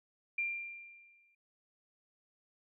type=tone with exponential decay; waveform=sine; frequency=2381 Hz; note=D7; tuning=23 cents sharp; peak=-30 dBFS; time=0.38-1.35 s; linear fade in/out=5 ms; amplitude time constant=210 ms; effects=none